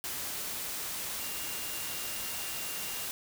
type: tone in noise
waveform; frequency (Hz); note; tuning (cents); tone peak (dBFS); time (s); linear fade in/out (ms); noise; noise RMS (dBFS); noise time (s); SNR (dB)
sine; 2794; F7; 0; -46; 1.2-3.05; 0; white; -37; 0.04-3.11; -12
effects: none